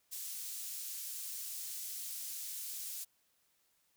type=high-pass noise; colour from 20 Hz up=pink; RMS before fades=-43 dBFS; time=0.11-3.05 s; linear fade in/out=20 ms; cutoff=7000 Hz; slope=12 dB/octave; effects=white hiss -75 dBFS RMS until 3.96 s